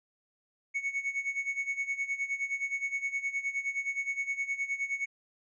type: tone with tremolo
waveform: triangle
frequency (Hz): 2217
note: C#7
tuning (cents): 0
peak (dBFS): -26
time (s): 0.74-5.06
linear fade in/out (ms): 20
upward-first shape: sine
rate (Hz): 9.6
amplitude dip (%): 80
effects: resampled to 16000 Hz